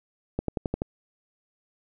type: accelerating click train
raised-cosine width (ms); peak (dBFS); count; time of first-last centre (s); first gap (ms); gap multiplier
2; -13; 6; 0.39-0.819; 93; 0.96
effects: none